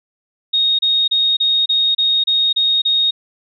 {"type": "tone bursts", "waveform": "sine", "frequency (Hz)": 3729, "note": "A#7", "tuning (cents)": 0, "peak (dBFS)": -12, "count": 9, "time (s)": [0.53, 3.11], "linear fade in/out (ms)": 10, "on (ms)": 260, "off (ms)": 30, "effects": []}